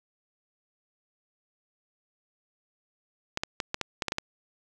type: clicks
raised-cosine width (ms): 0.2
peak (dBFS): -11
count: 9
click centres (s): 3.374 / 3.435 / 3.602 / 3.744 / 3.813 / 4.022 / 4.083 / 4.121 / 4.184
effects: none